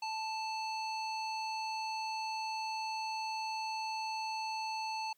square tone with low-pass filter, 880 Hz, A5, in tune, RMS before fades -38 dBFS, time 0.02-5.13 s, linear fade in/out 5 ms, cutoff 4800 Hz, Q 2.2, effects white hiss -74 dBFS RMS until 5.17 s + high-pass 80 Hz 12 dB/octave

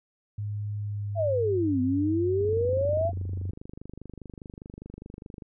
sine tone with pitch glide, 103.8 to 92.48 Hz, G#2 to F#2, 0 to 0 cents, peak -29 dBFS, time 0.38-3.51 s, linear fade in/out 5 ms, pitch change -200 cents, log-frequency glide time 0.77-3.06 s
sine exponential two-way sweep, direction down then up, 698.5 to 250.6 to 698.5 Hz, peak -23 dBFS, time 1.15-3.12 s, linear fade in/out 50 ms, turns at 1.81 s
click train, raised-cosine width 3 ms, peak -28 dBFS, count 76, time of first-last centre 2.41-5.422 s, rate 24.9 Hz
effects none

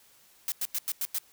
blue noise bursts, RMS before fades -30 dBFS, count 6, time 0.48-1.184 s, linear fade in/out 0 ms, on 39 ms, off 94 ms, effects white hiss -60 dBFS RMS until 1.32 s

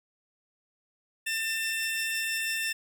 sawtooth tone pair together, 1792 / 2685 Hz, A6 / E7, +31 / +31 cents, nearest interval perfect fifth, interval 700 cents, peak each -28 dBFS, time 1.26-2.73 s, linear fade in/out 10 ms, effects none

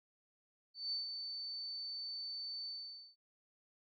sine tone with ADSR envelope, 4529 Hz, C#8, 36 cents sharp, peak -35 dBFS, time 0.74-3.16 s, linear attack 180 ms, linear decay 140 ms, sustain -6 dB, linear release 490 ms, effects none

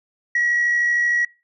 sine tone with amplitude modulation, 1917 Hz, A#6, 48 cents sharp, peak -13 dBFS, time 0.35-1.25 s, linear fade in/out 5 ms, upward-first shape sine, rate 73 Hz, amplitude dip 35%, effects noise-tail reverb RT60 0.3 s tail -26 dB re dry + tanh soft clip ceiling -13 dBFS

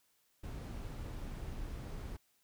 brown noise, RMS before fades -43 dBFS, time 0.43-2.17 s, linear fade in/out 10 ms, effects white hiss -74 dBFS RMS until 2.43 s

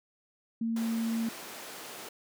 sine tone, 227.9 Hz, A#3, 39 cents flat, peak -28 dBFS, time 0.61-1.29 s, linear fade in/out 5 ms
pink high-pass noise, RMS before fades -44 dBFS, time 0.76-2.09 s, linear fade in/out 5 ms, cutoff 320 Hz, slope 12 dB/octave
effects none

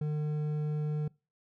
triangle tone with hard clipping, 150.8 Hz, D3, 46 cents sharp, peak -31 dBFS, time 0.01-1.08 s, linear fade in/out 5 ms, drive 10 dB, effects noise-tail reverb RT60 0.3 s tail -24 dB re dry

